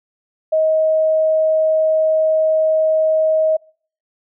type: tone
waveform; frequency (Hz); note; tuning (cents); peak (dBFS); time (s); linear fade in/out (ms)
sine; 631; D#5; +24; -12; 0.52-3.57; 10
effects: noise-tail reverb RT60 0.5 s tail -26 dB re dry